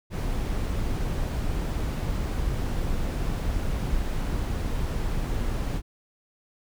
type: noise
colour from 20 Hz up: brown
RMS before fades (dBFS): -27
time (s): 0.1-5.82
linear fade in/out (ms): 50
effects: none